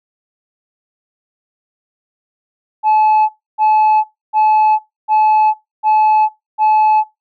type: tone bursts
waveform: sine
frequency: 861 Hz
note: A5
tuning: 38 cents flat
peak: -6 dBFS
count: 6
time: 2.83-7.04 s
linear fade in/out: 50 ms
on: 460 ms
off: 290 ms
effects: noise-tail reverb RT60 0.2 s tail -22 dB re dry + tanh soft clip ceiling -7 dBFS